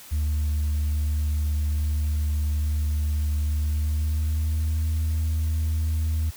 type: tone with pitch glide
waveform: sine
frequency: 75.1 to 79.06 Hz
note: D2 to D#2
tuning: +39 to +28 cents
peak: -19 dBFS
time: 0.11-6.31 s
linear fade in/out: 20 ms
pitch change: +89 cents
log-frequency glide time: 3.57-4.83 s
effects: tanh soft clip ceiling -20 dBFS + white hiss -45 dBFS RMS until 6.36 s